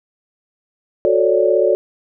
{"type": "chord", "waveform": "sine", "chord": "D major seventh", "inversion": "first", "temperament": "just", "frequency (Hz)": [367.1, 440.5, 550.6, 587.3], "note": ["F#4", "A4", "C#5", "D5"], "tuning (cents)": [-14, 2, -12, 0], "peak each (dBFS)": -17, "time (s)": [1.05, 1.75], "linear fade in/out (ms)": 0, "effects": []}